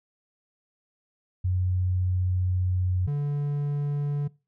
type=tone pair in turn; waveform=sine / triangle; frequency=91.5 / 144.66 Hz; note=F#2 / D3; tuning=-19 / -26 cents; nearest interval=minor sixth; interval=793 cents; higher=second; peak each=-22 / -22 dBFS; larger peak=neither; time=1.44-3.07 / 3.07-4.28 s; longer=first; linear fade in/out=10 ms; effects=noise-tail reverb RT60 0.3 s tail -22 dB re dry